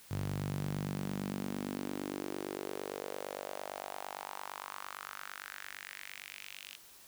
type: tone with high-pass filter sweep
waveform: sawtooth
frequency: 48.79 Hz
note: G1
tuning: 7 cents flat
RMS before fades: -41 dBFS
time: 0.1-6.77 s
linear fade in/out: 20 ms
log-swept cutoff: 110 to 2900 Hz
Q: 2.9
effects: white hiss -57 dBFS RMS until 7.07 s